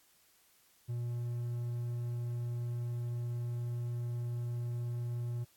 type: tone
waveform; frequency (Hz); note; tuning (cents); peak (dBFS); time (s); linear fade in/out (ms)
triangle; 119.9; A#2; +49; -32; 0.88-5.45; 20
effects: white hiss -67 dBFS RMS until 5.56 s + AAC 64 kbps